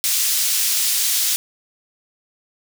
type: high-pass noise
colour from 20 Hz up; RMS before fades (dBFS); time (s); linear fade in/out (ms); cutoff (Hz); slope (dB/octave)
pink; -19; 0.04-1.36; 0; 4500; 12
effects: none

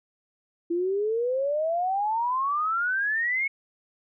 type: exponential sweep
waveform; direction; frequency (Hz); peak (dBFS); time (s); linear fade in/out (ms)
sine; up; 334.4 to 2217; -23; 0.7-3.48; 10
effects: none

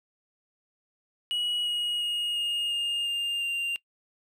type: tone with pitch steps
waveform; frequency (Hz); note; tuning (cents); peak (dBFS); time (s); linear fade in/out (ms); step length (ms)
triangle; 2913 / 2891 / 2870 / 2848 / 2827 / 2806 / 2785; F#7 / F#7 / F7 / F7 / F7 / F7 / F7; -28 / -41 / +47 / +33 / +20 / +8 / -5; -25; 1.31-3.76; 0; 350
effects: noise-tail reverb RT60 0.1 s tail -23 dB re dry

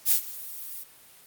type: noise with ADSR envelope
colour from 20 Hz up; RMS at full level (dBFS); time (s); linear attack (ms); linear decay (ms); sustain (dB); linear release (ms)
violet; -18; 0.05-0.84; 62; 93; -20; 16
effects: white hiss -53 dBFS RMS until 1.26 s + Opus 48 kbps

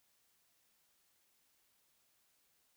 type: silence
effects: white hiss -75 dBFS RMS until 2.76 s

